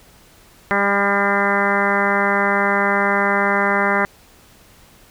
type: harmonic tone with a mistuned harmonic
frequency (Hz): 200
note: G3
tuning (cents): +35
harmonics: 1 / 2 / 3 / 4 / 5 / 6 / 7 / 8 / 9 / 10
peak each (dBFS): -24 / -24 / -24 / -24 / -24 / -24 / -24 / -24 / -24 / -24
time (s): 0.71-4.05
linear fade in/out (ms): 0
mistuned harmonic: 10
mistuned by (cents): +21
effects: pink hiss -49 dBFS RMS until 5.1 s